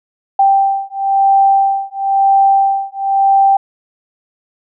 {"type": "beating tone pair", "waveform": "sine", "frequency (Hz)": [784, 784.99], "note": ["G5", "G5"], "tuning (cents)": [0, 2], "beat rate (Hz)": 0.99, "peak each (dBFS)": -12, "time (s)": [0.39, 3.57], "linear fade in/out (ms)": 5, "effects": []}